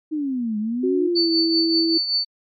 sine exponential two-way sweep, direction down then up, 317.2 to 207.7 to 317.2 Hz, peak -21 dBFS, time 0.11-1.09 s, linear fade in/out 20 ms, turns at 0.58 s
sine tone with pitch glide, 370 to 327.7 Hz, F#4 to E4, 0 to -10 cents, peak -18 dBFS, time 0.83-1.98 s, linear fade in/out 10 ms, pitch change -210 cents, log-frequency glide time 0.93-1.31 s
sine tone with tremolo, 4500 Hz, C#8, 25 cents sharp, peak -16 dBFS, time 1.15-2.25 s, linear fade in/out 20 ms, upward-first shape triangle, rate 5.2 Hz, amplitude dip 65%
effects MP3 32 kbps

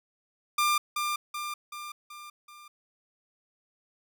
sawtooth tone with echo, 1195 Hz, D6, 30 cents sharp, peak -19 dBFS, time 0.58-0.78 s, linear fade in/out 5 ms, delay 380 ms, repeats 5, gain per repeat -5 dB, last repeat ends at 2.68 s, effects none

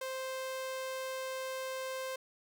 sawtooth tone, 523.3 Hz, C5, in tune, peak -33 dBFS, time 0.01-2.16 s, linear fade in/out 5 ms, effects none

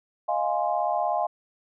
sine chord, F minor seventh, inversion third, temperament equal, 622.3 / 698.5 / 830.6 / 1046.5 Hz, Eb5 / F5 / Ab5 / C6, 0 / 0 / 0 / 0 cents, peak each -29 / -26 / -28 / -32 dBFS, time 0.28-1.27 s, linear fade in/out 10 ms, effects none

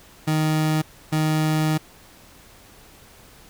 30% pulse tone bursts at uneven times, 155.56 Hz, D#3, in tune, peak -16 dBFS, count 2, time 0.27-0.82 / 1.12-1.78 s, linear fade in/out 10 ms, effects pink hiss -49 dBFS RMS until 3.49 s

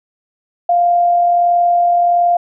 sine tone with amplitude modulation, 698.5 Hz, F5, in tune, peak -8 dBFS, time 0.69-2.37 s, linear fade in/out 5 ms, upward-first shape sine, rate 41.4 Hz, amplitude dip 25%, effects none

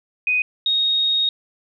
sine tone pair in turn, 2495 / 3738 Hz, D#7 / A#7, +4 / +4 cents, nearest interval perfect fifth, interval 700 cents, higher second, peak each -16 dBFS, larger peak neither, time 0.27-0.42 / 0.66-1.29 s, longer second, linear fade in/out 2 ms, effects none

